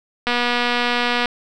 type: click train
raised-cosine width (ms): 0.3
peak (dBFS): -4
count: 240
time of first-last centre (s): 0.27-1.258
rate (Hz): 242
effects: none